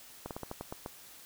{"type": "slowing click train", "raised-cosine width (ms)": 1, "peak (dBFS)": -24, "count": 8, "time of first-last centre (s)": [0.26, 0.861], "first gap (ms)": 48, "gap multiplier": 1.19, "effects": ["white hiss -53 dBFS RMS until 1.25 s"]}